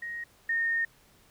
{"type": "tone pair in turn", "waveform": "sine", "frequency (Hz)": [1875, 1837.5], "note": ["A#6", "A#6"], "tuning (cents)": [10, -25], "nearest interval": "unison", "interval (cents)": 35, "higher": "first", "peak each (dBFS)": [-34, -25], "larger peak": "second", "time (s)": [[0.02, 0.24], [0.49, 0.85]], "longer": "second", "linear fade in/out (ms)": 5, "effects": ["pink hiss -61 dBFS RMS until 1.3 s"]}